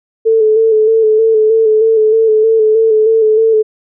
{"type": "tone with vibrato", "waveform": "sine", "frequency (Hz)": 440, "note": "A4", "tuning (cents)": 0, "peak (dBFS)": -6, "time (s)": [0.25, 3.63], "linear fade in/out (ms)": 20, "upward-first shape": "square", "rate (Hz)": 3.2, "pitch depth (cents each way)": 29, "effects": []}